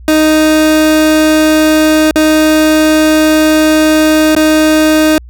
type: tone with dropouts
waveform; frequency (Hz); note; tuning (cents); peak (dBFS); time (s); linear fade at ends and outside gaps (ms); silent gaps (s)
30% pulse; 310.7; D#4; -2; -3; 0.08-5.18; 1; 2.11-2.158 / 4.351-4.364
effects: added 60 Hz sine -29 dBFS peak until 5.29 s